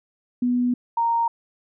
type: tone pair in turn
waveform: sine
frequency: 245.9 / 928.4 Hz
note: B3 / A#5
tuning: -7 / -7 cents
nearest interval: octave + major seventh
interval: 2300 cents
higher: second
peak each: -18 dBFS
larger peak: neither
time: 0.42-0.74 / 0.97-1.28 s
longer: first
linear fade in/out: 5 ms
effects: none